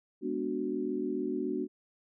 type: chord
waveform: sine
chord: G# half-diminished seventh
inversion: none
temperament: equal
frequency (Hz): 207.7 / 246.9 / 293.7 / 370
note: G#3 / B3 / D4 / F#4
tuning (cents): 0 / 0 / 0 / 0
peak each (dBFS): -40 / -36 / -35 / -34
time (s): 0.21-1.68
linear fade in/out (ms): 50
effects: none